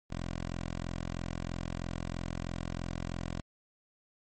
10% pulse tone, 43.08 Hz, F1, 23 cents flat, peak -27 dBFS, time 0.1-3.41 s, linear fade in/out 10 ms, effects MP3 32 kbps

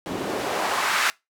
white noise with band-pass filter sweep, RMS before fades -25 dBFS, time 0.06-1.1 s, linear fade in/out 0 ms, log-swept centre 230 to 1800 Hz, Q 1.3, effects noise-tail reverb RT60 0.2 s tail -23 dB re dry

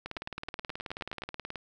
two click trains, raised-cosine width 0.3 ms, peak -22 / -21 dBFS, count 11 / 29, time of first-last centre 0.17-1.22 / 0.06-1.557 s, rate 9.52 / 18.7 Hz, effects none

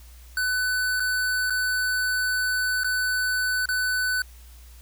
square tone with dropouts, 1500 Hz, F#6, 23 cents sharp, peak -23 dBFS, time 0.37-4.22 s, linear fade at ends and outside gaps 2 ms, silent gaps 0.998-1.002 / 1.499-1.504 / 2.835-2.844 / 3.657-3.688 s, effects added 60 Hz sine -44 dBFS peak until 4.81 s + white hiss -54 dBFS RMS until 4.81 s

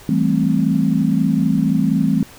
sine chord, A minor seventh, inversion second, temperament equal, 164.81 / 196 / 220 / 261.6 Hz, E3 / G3 / A3 / C4, 0 / 0 / 0 / 0 cents, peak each -19 dBFS, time 0.09-2.23 s, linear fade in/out 2 ms, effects pink hiss -42 dBFS RMS until 2.38 s

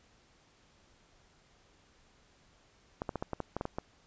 clicks, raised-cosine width 1 ms, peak -20 dBFS, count 10, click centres 3.019 / 3.092 / 3.157 / 3.225 / 3.333 / 3.403 / 3.566 / 3.611 / 3.654 / 3.785 s, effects pink hiss -65 dBFS RMS until 4.06 s + resampled to 16000 Hz

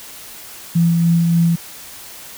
sine tone with tremolo, 168.5 Hz, E3, 38 cents sharp, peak -10 dBFS, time 0.75-1.56 s, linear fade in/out 10 ms, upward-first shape sine, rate 3.4 Hz, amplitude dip 25%, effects white hiss -36 dBFS RMS until 2.37 s

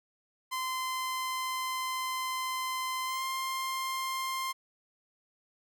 sawtooth tone with pitch glide, 1034 to 1053.9 Hz, C6 to C6, -21 to +12 cents, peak -28 dBFS, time 0.51-4.53 s, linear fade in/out 20 ms, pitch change +33 cents, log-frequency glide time 3.05-3.24 s, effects none

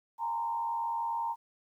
sine tone with frequency modulation, 924 Hz, A#5, 16 cents flat, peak -30 dBFS, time 0.18-1.36 s, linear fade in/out 50 ms, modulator 89.4 Hz, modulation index 0.64, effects 11-bit

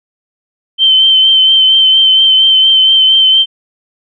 sine tone with vibrato, 3098 Hz, G7, 21 cents flat, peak -4 dBFS, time 0.78-3.46 s, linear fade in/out 50 ms, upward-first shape sine, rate 4.3 Hz, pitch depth 23 cents each way, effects none

